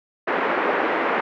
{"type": "band-pass noise", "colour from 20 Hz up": "pink", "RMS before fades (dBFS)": -22, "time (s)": [0.27, 1.21], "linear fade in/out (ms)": 10, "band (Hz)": [300, 2100], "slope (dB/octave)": 24, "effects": []}